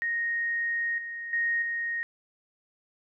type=tone with level steps; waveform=sine; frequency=1864.7 Hz; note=A#6; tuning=in tune; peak=-26 / -34 / -24 / -28 dBFS; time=0.02-2.03 s; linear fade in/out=0 ms; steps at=0.98 / 1.33 / 1.62 s; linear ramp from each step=2 ms; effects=none